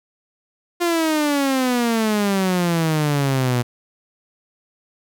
sawtooth exponential sweep, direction down, 351.5 to 120 Hz, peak -13 dBFS, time 0.8-3.63 s, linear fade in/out 20 ms, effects none

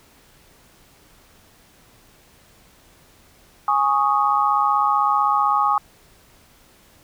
sine chord, Ab suspended fourth, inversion none, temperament equal, 830.6 / 1108.7 / 1244.5 Hz, Ab5 / Db6 / Eb6, 0 / 0 / 0 cents, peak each -20 dBFS, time 3.68-5.78 s, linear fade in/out 2 ms, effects pink hiss -53 dBFS RMS until 7.03 s

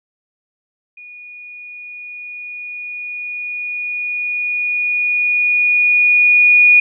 sine tone with level ramp, 2453 Hz, D#7, 25 cents flat, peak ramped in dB -34 to -5 dBFS, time 0.97-6.8 s, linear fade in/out 5 ms, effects none

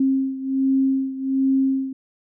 sine beating tone pair, 267.1 / 268.4 Hz, C4 / C4, +36 / +44 cents, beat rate 1.3 Hz, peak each -19 / -23 dBFS, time 0-1.93 s, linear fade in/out 5 ms, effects none

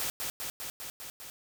white noise with echo, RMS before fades -33 dBFS, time 0-0.1 s, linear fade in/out 0 ms, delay 200 ms, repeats 6, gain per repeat -2 dB, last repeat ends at 1.3 s, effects none

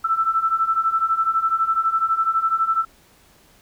sine beating tone pair, 1318.5 / 1330.5 Hz, E6 / E6, 0 / +16 cents, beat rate 12 Hz, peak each -22 / -19 dBFS, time 0.04-2.85 s, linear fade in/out 10 ms, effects pink hiss -54 dBFS RMS until 3.61 s

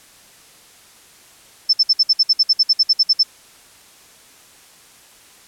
sine tone bursts, 5300 Hz, E8, 9 cents sharp, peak -9 dBFS, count 16, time 1.69-3.233 s, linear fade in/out 10 ms, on 43 ms, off 57 ms, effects white hiss -47 dBFS RMS until 5.47 s + low-pass 11000 Hz 12 dB/octave

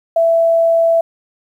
sine tone, 664 Hz, E5, 12 cents sharp, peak -9 dBFS, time 0.16-1.01 s, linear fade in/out 5 ms, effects 8-bit

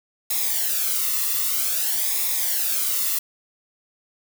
blue noise with flanger, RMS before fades -23 dBFS, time 0.3-3.19 s, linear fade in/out 5 ms, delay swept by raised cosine 0.66 to 1.3 ms, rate 0.52 Hz, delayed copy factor -0.7, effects none

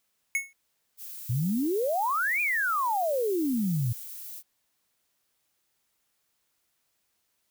square tone with exponential decay, 2198 Hz, C#7, 15 cents flat, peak -22 dBFS, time 0.35-0.53 s, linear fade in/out 1 ms, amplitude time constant 39 ms
violet noise, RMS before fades -41 dBFS, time 0.97-4.43 s, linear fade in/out 50 ms
sine exponential two-way sweep, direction up then down, 111.2 to 2489 to 111.2 Hz, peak -24 dBFS, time 1.29-3.93 s, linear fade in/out 10 ms, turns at 2.41 s
effects white hiss -75 dBFS RMS until 7.5 s

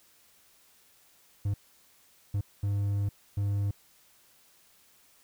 triangle tone bursts at uneven times, 100.8 Hz, G2, 49 cents sharp, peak -24 dBFS, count 4, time 1.45-1.54 / 2.34-2.41 / 2.63-3.09 / 3.37-3.71 s, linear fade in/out 5 ms, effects white hiss -62 dBFS RMS until 5.23 s

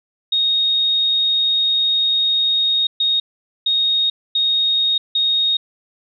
sine tone bursts at uneven times, 3729 Hz, A#7, in tune, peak -14 dBFS, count 5, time 0.32-2.87 / 3-3.2 / 3.66-4.1 / 4.35-4.98 / 5.15-5.57 s, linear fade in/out 5 ms, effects none

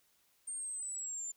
sine linear sweep, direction down, 8750 to 7140 Hz, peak -38 dBFS, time 0.47-1.32 s, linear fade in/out 10 ms, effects white hiss -72 dBFS RMS until 1.36 s

